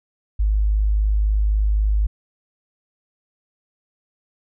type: tone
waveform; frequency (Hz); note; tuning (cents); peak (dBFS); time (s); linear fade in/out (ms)
sine; 51.91; G#1; 0; -15; 0.39-2.07; 10
effects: none